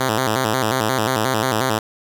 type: tone with vibrato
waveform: 5% pulse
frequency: 119.2 Hz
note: A#2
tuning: 39 cents sharp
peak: -6 dBFS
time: 0-1.79 s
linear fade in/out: 5 ms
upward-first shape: square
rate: 5.6 Hz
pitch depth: 160 cents each way
effects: none